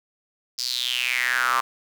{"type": "tone with high-pass filter sweep", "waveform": "square", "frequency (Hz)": 62.2, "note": "B1", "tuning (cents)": 13, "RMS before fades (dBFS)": -24, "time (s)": [0.58, 1.61], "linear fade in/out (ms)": 10, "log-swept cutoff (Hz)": [5100, 1100], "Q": 6.4, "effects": []}